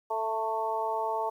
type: harmonic tone with a mistuned harmonic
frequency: 220.7 Hz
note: A3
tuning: 5 cents sharp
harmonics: 2 / 3 / 4 / 5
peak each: -35 / -34 / -30 / -37 dBFS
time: 0.1-1.3 s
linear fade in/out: 10 ms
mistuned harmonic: 4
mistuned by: +16 cents
effects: 10-bit